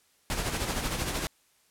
pink noise with tremolo, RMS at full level -29 dBFS, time 0.3-1.27 s, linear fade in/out 0 ms, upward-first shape sine, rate 13 Hz, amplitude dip 50%, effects white hiss -66 dBFS RMS until 1.7 s + low-pass 12000 Hz 12 dB/octave

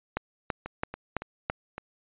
two click trains, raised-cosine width 0.5 ms, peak -12 / -21 dBFS, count 5 / 5, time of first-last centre 0.17-1.499 / 0.66-1.78 s, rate 3.01 / 3.57 Hz, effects resampled to 8000 Hz

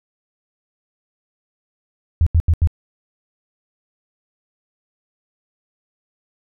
sine tone bursts, 82.41 Hz, E2, in tune, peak -10 dBFS, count 4, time 2.21-2.673 s, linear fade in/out 0 ms, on 55 ms, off 81 ms, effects none

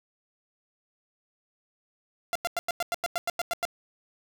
sawtooth tone bursts, 690 Hz, F5, 21 cents flat, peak -22 dBFS, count 12, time 2.33-3.652 s, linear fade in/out 0 ms, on 24 ms, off 94 ms, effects none

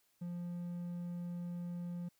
triangle tone, 174.61 Hz, F3, in tune, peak -37 dBFS, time 0.21-2.09 s, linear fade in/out 10 ms, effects white hiss -75 dBFS RMS until 2.19 s

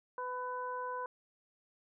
harmonic tone, 500 Hz, B4, 21 cents sharp, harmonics 1 / 2 / 3, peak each -42 / -38 / -46 dBFS, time 0.18-1.06 s, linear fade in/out 2 ms, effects none

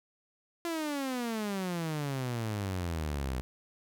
sawtooth exponential sweep, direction down, 343.9 to 61.3 Hz, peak -28 dBFS, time 0.65-3.41 s, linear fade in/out 0 ms, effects none

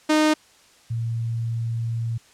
sawtooth / sine tone pair in turn, 307.7 / 115.26 Hz, D#4 / A#2, -19 / -19 cents, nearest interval octave + perfect fourth, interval 1700 cents, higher first, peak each -12 / -23 dBFS, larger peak first, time 0.09-0.34 / 0.9-2.18 s, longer second, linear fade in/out 10 ms, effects white hiss -54 dBFS RMS until 2.33 s + low-pass 8000 Hz 12 dB/octave

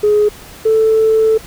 sine tone pair in turn, 418.9 / 441 Hz, G#4 / A4, +15 / +4 cents, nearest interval minor second, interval 89 cents, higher second, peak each -7 dBFS, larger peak neither, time 0.03-0.29 / 0.65-1.38 s, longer second, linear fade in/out 10 ms, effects tanh soft clip ceiling -4 dBFS + pink hiss -36 dBFS RMS until 1.46 s

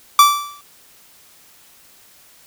45% pulse tone with exponential decay, 1164 Hz, D6, 16 cents flat, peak -4 dBFS, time 0.19-0.61 s, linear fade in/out 2 ms, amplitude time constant 91 ms, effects white hiss -49 dBFS RMS until 2.46 s

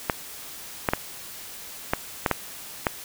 clicks, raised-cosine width 0.5 ms, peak -5 dBFS, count 7, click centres 0.098 / 0.888 / 0.935 / 1.935 / 2.262 / 2.313 / 2.868 s, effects white hiss -40 dBFS RMS until 3.04 s

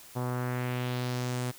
sawtooth tone with low-pass filter sweep, 124.5 Hz, B2, 14 cents sharp, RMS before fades -32 dBFS, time 0.15-1.52 s, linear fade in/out 20 ms, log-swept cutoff 940 to 11000 Hz, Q 1.7, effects white hiss -51 dBFS RMS until 1.58 s

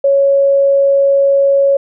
sine tone, 554.4 Hz, C#5, in tune, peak -7 dBFS, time 0.04-1.77 s, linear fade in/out 5 ms, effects none

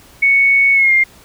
sine tone with pitch glide, 2218 to 2114 Hz, C#7 to C7, 0 to +17 cents, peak -8 dBFS, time 0.22-1.04 s, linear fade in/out 10 ms, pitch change -83 cents, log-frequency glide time 0.73-0.93 s, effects pink hiss -44 dBFS RMS until 1.24 s

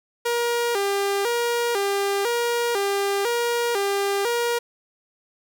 sawtooth tone with vibrato, 435 Hz, A4, 20 cents flat, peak -17 dBFS, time 0.25-4.59 s, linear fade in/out 10 ms, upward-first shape square, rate 1 Hz, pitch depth 150 cents each way, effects none

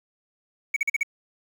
triangle tone bursts, 2240 Hz, C#7, 18 cents sharp, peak -18 dBFS, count 5, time 0.74-1.032 s, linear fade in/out 5 ms, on 24 ms, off 43 ms, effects 8-bit

